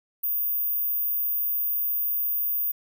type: tone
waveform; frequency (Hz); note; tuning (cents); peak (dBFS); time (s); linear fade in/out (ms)
sine; 14917; A#9; 0; -23; 0.23-2.72; 10
effects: none